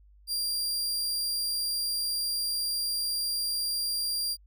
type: tone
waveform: sawtooth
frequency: 4766 Hz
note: D8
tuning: 25 cents sharp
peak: -25 dBFS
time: 0.27-4.37 s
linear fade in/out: 50 ms
effects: added 50 Hz sine -54 dBFS peak until 4.46 s